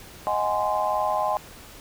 sine chord, Ab dominant seventh, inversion second, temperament just, 623 / 747.5 / 830.6 / 1038.3 Hz, Eb5 / Gb5 / Ab5 / C6, +2 / +17 / 0 / -14 cents, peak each -27 / -29 / -26 / -27 dBFS, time 0.27-1.37 s, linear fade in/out 0 ms, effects pink hiss -45 dBFS RMS until 1.8 s

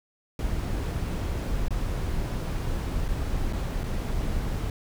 brown noise with dropouts, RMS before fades -28 dBFS, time 0.39-4.7 s, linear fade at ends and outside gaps 2 ms, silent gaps 1.683-1.706 / 3.082-3.086 / 3.527-3.531 / 3.835-3.839 s, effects none

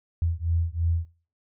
sine beating tone pair, 82.41 / 85.41 Hz, E2 / F2, 0 / -38 cents, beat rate 3 Hz, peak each -26 dBFS, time 0.22-1.05 s, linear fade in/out 0 ms, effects noise-tail reverb RT60 0.4 s tail -17 dB re dry

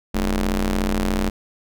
sawtooth ring-modulated tone, 93.7 Hz, F#2, 22 cents sharp, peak -12 dBFS, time 0.14-1.3 s, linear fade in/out 10 ms, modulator 122 Hz, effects none

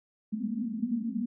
white band-pass noise, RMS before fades -32 dBFS, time 0.32-1.26 s, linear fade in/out 5 ms, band 210 to 240 Hz, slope 96 dB/octave, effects none

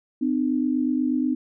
sine tone pair together, 255.1 / 303.4 Hz, C4 / D#4, -44 / -44 cents, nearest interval minor third, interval 300 cents, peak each -22 / -24 dBFS, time 0.21-1.35 s, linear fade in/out 10 ms, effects none

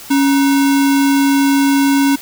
sine tone with sample-and-hold, 277.2 Hz, C#4, in tune, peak -9 dBFS, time 0.1-2.16 s, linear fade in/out 10 ms, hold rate 1225 Hz, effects white hiss -34 dBFS RMS until 2.21 s

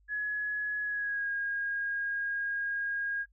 sine tone with pitch glide, 1688 to 1630.5 Hz, G#6 to G#6, +28 to -32 cents, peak -30 dBFS, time 0.08-3.26 s, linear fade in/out 50 ms, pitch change -60 cents, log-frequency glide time 0.81-1.31 s, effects noise-tail reverb RT60 0.1 s tail -25 dB re dry + added 50 Hz sine -62 dBFS peak until 3.32 s

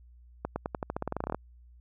accelerating click train, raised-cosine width 1 ms, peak -17 dBFS, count 17, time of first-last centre 0.45-1.346 s, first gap 110 ms, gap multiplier 0.9, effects added 60 Hz sine -52 dBFS peak until 1.8 s

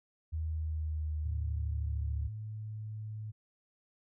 sine tone with pitch glide, 79.3 to 73.14 Hz, D#2 to D2, +33 to -7 cents, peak -32 dBFS, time 0.32-2.29 s, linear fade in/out 20 ms, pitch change -140 cents, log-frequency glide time 0.45-2.15 s
sine tone, 107.8 Hz, A2, 35 cents flat, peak -38 dBFS, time 1.24-3.32 s, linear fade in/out 20 ms
effects none

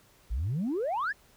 sine exponential sweep, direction up, 49.3 to 1832 Hz, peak -26 dBFS, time 0.3-1.13 s, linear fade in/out 20 ms, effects tanh soft clip ceiling -25 dBFS + pink hiss -61 dBFS RMS until 1.36 s

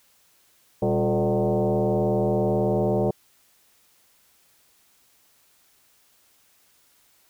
sine tone with frequency modulation, 120.2 Hz, B2, 46 cents flat, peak -19 dBFS, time 0.82-3.11 s, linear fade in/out 5 ms, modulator 159 Hz, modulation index 3.6, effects white hiss -61 dBFS RMS until 7.29 s

